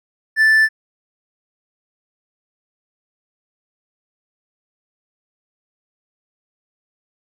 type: tone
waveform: triangle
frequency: 1760 Hz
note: A6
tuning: in tune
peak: -8 dBFS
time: 0.36-0.69 s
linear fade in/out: 50 ms
effects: none